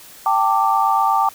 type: chord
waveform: sine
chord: G suspended second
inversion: none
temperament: equal with one note detuned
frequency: 784 / 892.3 / 1174.7 Hz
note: G5 / A5 / D6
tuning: 0 / +24 / 0 cents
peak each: -18 dBFS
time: 0.26-1.29 s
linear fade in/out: 2 ms
effects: white hiss -42 dBFS RMS until 1.34 s